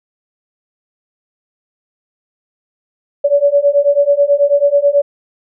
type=beating tone pair; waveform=sine; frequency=566 / 575.2 Hz; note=C#5 / D5; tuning=+36 / -36 cents; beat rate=9.2 Hz; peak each=-12 / -11 dBFS; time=3.24-5.02 s; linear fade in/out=10 ms; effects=none